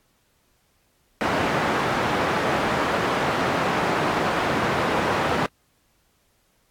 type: band-pass noise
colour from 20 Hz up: white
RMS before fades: -23 dBFS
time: 1.21-5.46 s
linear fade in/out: 0 ms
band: 110 to 1200 Hz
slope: 12 dB/octave
effects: pink hiss -65 dBFS RMS until 6.7 s + AAC 64 kbps